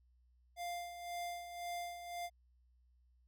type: tone with tremolo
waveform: square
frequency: 698.5 Hz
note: F5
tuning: in tune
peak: -40 dBFS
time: 0.56-2.3 s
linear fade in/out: 50 ms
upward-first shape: sine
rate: 1.9 Hz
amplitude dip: 60%
effects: added 61 Hz sine -67 dBFS peak until 3.27 s